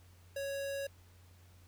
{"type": "tone", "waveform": "square", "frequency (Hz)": 554.4, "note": "C#5", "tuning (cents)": 0, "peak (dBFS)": -37, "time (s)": [0.36, 0.87], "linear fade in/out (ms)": 5, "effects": ["added 89 Hz sine -58 dBFS peak until 1.67 s", "pink hiss -66 dBFS RMS until 1.67 s"]}